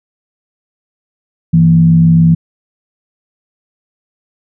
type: tone with frequency modulation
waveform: sine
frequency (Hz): 164.81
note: E3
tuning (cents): 0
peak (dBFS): -4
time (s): 1.53-2.35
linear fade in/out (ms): 10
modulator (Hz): 67.1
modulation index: 0.44
effects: none

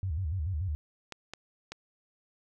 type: tone with vibrato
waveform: sine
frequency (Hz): 84.7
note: E2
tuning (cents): +48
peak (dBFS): -29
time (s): 0.03-0.75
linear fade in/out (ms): 0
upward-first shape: square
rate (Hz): 6.9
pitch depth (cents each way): 200
type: clicks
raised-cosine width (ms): 0.2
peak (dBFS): -22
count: 3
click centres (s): 1.123 / 1.336 / 1.72
effects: none

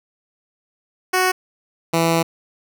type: tone pair in turn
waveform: 10% pulse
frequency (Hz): 370 / 165.68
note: F#4 / E3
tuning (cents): 0 / +9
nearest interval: octave + major second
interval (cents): 1391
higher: first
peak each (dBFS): -7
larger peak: neither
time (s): 1.13-1.32 / 1.93-2.23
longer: second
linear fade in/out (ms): 10
effects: none

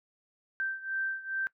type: beating tone pair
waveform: sine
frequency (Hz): 1562 / 1564.4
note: G6 / G6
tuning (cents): -7 / -4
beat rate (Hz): 2.4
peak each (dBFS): -33 / -36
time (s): 0.6-1.47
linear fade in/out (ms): 0
effects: noise-tail reverb RT60 0.1 s tail -20 dB re dry

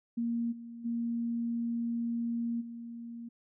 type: tone with level steps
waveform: sine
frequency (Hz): 233.9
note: A#3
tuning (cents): +6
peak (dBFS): -29 / -42 / -30 / -40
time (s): 0.17-3.29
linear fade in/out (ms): 10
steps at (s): 0.51 / 0.84 / 2.6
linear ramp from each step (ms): 20
effects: none

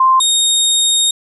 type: tone pair in turn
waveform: sine / 25% pulse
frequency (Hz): 1046.5 / 3714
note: C6 / A#7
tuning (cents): 0 / -7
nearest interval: octave + minor seventh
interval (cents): 2193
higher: second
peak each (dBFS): -7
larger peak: neither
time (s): 0-0.2 / 0.2-1.11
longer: second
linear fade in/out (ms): 5
effects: resampled to 32000 Hz

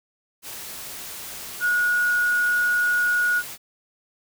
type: tone in noise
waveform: sine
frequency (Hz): 1451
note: F#6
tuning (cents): -34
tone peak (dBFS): -18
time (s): 1.6-3.43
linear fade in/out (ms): 50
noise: white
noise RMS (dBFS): -36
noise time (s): 0.42-3.58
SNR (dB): +15
effects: none

